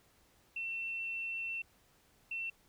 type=tone bursts at uneven times; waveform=sine; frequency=2697 Hz; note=E7; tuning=39 cents sharp; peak=-36 dBFS; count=2; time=0.56-1.62 / 2.31-2.5 s; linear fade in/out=5 ms; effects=pink hiss -68 dBFS RMS until 2.68 s